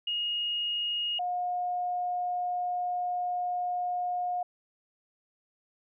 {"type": "tone pair in turn", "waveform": "sine", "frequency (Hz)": [2867, 716.8], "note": ["F7", "F5"], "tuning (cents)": [45, 45], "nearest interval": "2 octaves", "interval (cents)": 2400, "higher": "first", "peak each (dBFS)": -28, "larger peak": "neither", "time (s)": [[0.07, 1.19], [1.19, 4.43]], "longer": "second", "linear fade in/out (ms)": 5, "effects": []}